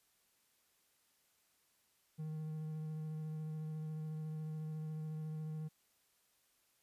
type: tone with vibrato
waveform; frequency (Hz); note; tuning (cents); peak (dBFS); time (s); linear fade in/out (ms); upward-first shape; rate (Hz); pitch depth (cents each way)
triangle; 155.8; D#3; +3; -38; 2.18-5.69; 20; sine; 14; 13
effects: white hiss -75 dBFS RMS until 6.82 s + resampled to 32000 Hz